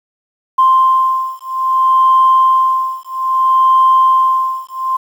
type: beating tone pair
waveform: sine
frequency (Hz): 1046.5 / 1047.11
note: C6 / C6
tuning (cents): 0 / +1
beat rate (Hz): 0.61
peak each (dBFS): -11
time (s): 0.58-4.97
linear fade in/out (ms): 10
effects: tanh soft clip ceiling -1 dBFS + 7-bit